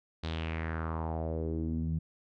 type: tone with low-pass filter sweep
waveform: sawtooth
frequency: 80.8 Hz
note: E2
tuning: 34 cents flat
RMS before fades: -34 dBFS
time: 0.23-1.99 s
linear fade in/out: 10 ms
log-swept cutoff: 4100 to 160 Hz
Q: 3.5
effects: none